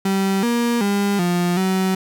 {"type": "tone with pitch steps", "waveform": "35% pulse", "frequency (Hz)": [193.9, 236.9, 201.3, 176, 188.5], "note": ["G3", "A#3", "G3", "F3", "F#3"], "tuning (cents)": [-19, 28, 46, 14, 32], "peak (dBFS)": -15, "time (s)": [0.05, 1.95], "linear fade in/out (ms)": 5, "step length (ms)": 380, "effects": []}